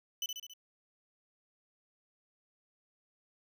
30% pulse tone with echo, 3002 Hz, F#7, 24 cents sharp, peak -30 dBFS, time 0.22-0.26 s, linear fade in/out 2 ms, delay 69 ms, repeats 4, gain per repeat -4 dB, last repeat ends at 0.536 s, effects none

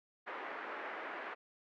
white band-pass noise, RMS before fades -44 dBFS, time 0.26-1.35 s, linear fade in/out 20 ms, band 320 to 1900 Hz, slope 24 dB/octave, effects none

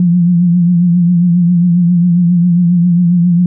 sine tone with vibrato, 174.61 Hz, F3, in tune, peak -6 dBFS, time 0-3.46 s, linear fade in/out 2 ms, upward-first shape triangle, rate 7.4 Hz, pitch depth 65 cents each way, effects none

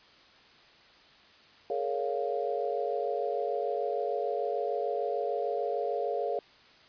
sine chord, Bb minor seventh, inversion third, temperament just, 419.5 / 466.2 / 559.4 / 699.2 Hz, Ab4 / Bb4 / Db5 / F5, +17 / 0 / +16 / +2 cents, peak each -34 dBFS, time 1.7-6.39 s, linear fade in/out 2 ms, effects white hiss -57 dBFS RMS until 6.88 s + resampled to 11025 Hz

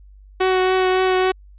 sawtooth tone with vibrato, 372.6 Hz, F#4, 12 cents sharp, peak -11 dBFS, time 0.4-1.32 s, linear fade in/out 10 ms, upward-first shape triangle, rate 3.6 Hz, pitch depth 13 cents each way, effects added 49 Hz sine -42 dBFS peak until 1.58 s + resampled to 8000 Hz

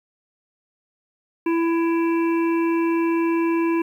harmonic tone with a mistuned harmonic, 333.1 Hz, E4, 18 cents sharp, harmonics 1 / 3 / 5 / 7 / 8, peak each -18 / -28 / -37 / -35 / -37 dBFS, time 1.46-3.82 s, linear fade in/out 5 ms, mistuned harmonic 8, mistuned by +15 cents, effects 9-bit

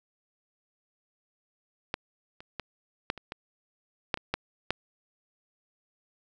clicks, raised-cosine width 0.3 ms, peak -13 / -29 / -18 / -11 / -26 / -20 / -9 / -23 / -11 / -10 dBFS, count 10, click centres 1.941 / 2.405 / 2.597 / 3.101 / 3.177 / 3.321 / 4.142 / 4.174 / 4.34 / 4.706 s, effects none

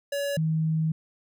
square / sine tone pair in turn, 566 / 158.83 Hz, C#5 / D#3, +36 / +36 cents, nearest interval octave + minor seventh, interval 2200 cents, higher first, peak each -27 / -22 dBFS, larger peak second, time 0.12-0.37 / 0.37-0.92 s, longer second, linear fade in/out 5 ms, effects none

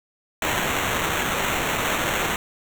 white noise with sample-and-hold, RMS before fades -24 dBFS, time 0.42-2.36 s, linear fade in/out 2 ms, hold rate 4900 Hz, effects none

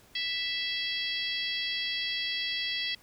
harmonic tone with a mistuned harmonic, 659.3 Hz, E5, in tune, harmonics 3 / 4 / 5 / 6 / 7 / 8, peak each -36 / -39 / -33 / -41 / -37 / -43 dBFS, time 0.15-2.95 s, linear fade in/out 5 ms, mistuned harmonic 6, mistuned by +38 cents, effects pink hiss -59 dBFS RMS until 3.02 s

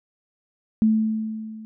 sine tone with level ramp, 218.9 Hz, A3, 9 cents flat, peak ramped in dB -13 to -36 dBFS, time 0.82-1.65 s, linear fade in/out 0 ms, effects none

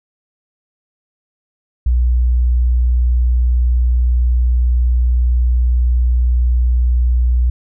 sine tone, 60.9 Hz, B1, 24 cents flat, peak -10 dBFS, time 1.86-7.5 s, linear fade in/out 5 ms, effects none

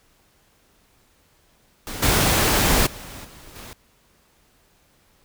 pink noise with level steps, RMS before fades -32 / -18 / -38 / -45 / -39 dBFS, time 1.87-3.73 s, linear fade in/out 0 ms, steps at 2.02 / 2.86 / 3.24 / 3.55 s, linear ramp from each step 10 ms, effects pink hiss -60 dBFS RMS until 5.24 s

